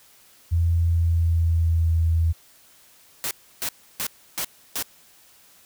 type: tone with pitch glide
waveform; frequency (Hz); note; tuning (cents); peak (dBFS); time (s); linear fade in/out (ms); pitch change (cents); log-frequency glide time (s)
sine; 84.3 to 82.18; E2 to E2; +39 to -5; -17; 0.51-2.33; 20; -44; 0.83-1.93
type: noise bursts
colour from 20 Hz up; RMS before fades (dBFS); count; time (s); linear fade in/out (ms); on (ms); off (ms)
white; -27; 5; 3.24-4.825; 0; 69; 310
effects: white hiss -54 dBFS RMS until 5.65 s